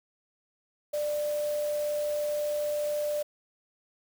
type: tone in noise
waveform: sine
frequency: 593 Hz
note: D5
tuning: 17 cents sharp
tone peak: -27 dBFS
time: 0.93-3.23 s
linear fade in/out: 10 ms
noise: white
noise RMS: -44 dBFS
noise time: 0.93-3.23 s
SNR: +14 dB
effects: none